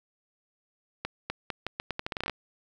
accelerating click train, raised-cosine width 0.3 ms, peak -15 dBFS, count 15, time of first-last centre 1.05-2.297 s, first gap 250 ms, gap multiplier 0.81, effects 9-bit

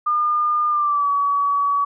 sine tone with pitch glide, 1210 to 1135.5 Hz, D#6 to C#6, -49 to +41 cents, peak -16 dBFS, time 0.06-1.85 s, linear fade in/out 10 ms, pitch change -110 cents, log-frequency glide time 0.69-1.1 s, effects none

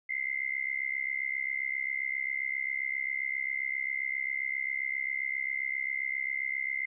sine tone with amplitude modulation, 2082 Hz, C7, 9 cents flat, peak -26 dBFS, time 0.09-6.86 s, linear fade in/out 10 ms, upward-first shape sine, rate 67.5 Hz, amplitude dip 95%, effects none

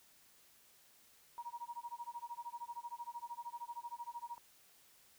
sine tone with tremolo, 949 Hz, A#5, 31 cents sharp, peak -40 dBFS, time 1.38-4.38 s, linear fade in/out 0 ms, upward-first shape sine, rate 13 Hz, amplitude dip 100%, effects white hiss -66 dBFS RMS until 5.18 s

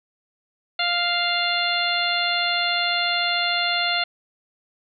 harmonic tone, 698.5 Hz, F5, in tune, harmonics 1 / 2 / 3 / 4 / 5 / 6, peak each -27 / -27 / -27 / -27 / -27 / -27 dBFS, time 0.79-4.04 s, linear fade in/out 5 ms, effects none

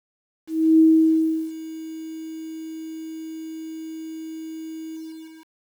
sine tone with ADSR envelope, 320.1 Hz, D#4, 49 cents sharp, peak -10 dBFS, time 0.47-5.51 s, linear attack 320 ms, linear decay 720 ms, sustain -21 dB, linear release 560 ms, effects 8-bit

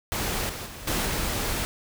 pink noise with level steps, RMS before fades -28 / -35 / -40 / -26 / -28 dBFS, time 0.12-1.65 s, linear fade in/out 0 ms, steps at 0.49 / 0.66 / 0.87 / 1.05 s, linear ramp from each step 5 ms, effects none

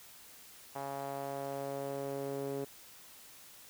sawtooth tone with band-pass filter sweep, 138.59 Hz, C#3, in tune, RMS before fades -39 dBFS, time 0.75-2.65 s, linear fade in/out 10 ms, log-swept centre 800 to 420 Hz, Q 2.5, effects white hiss -55 dBFS RMS until 3.69 s

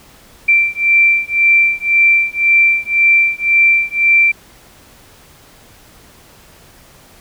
sine beating tone pair, 2349 / 2350.9 Hz, D7 / D7, 0 / +1 cents, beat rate 1.9 Hz, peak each -12 dBFS, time 0.48-4.32 s, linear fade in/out 10 ms, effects pink hiss -44 dBFS RMS until 7.2 s

